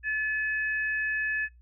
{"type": "tone pair together", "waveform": "sine", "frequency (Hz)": [1727, 2549], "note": ["A6", "D#7"], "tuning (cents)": [-33, 41], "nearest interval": "perfect fifth", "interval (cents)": 674, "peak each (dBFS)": [-26, -35], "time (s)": [0.03, 1.49], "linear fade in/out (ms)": 50, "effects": ["noise-tail reverb RT60 0.2 s tail -24 dB re dry", "added 60 Hz sine -52 dBFS peak until 1.61 s"]}